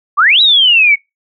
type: exponential two-way sweep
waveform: sine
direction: up then down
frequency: 1087 to 3951 to 2194 Hz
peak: -5 dBFS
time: 0.17-0.96 s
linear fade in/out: 20 ms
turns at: 0.41 s
effects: noise-tail reverb RT60 0.2 s tail -24 dB re dry